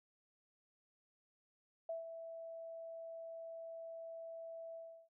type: tone with ADSR envelope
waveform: sine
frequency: 659.3 Hz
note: E5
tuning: in tune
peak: -38 dBFS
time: 1.89-5.09 s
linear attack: 4 ms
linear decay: 140 ms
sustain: -8 dB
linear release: 340 ms
effects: none